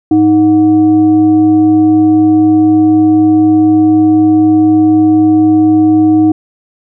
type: tone with frequency modulation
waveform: sine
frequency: 312.5 Hz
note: D#4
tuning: 8 cents sharp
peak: -4 dBFS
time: 0.11-6.32 s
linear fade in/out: 5 ms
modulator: 418 Hz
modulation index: 0.33
effects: none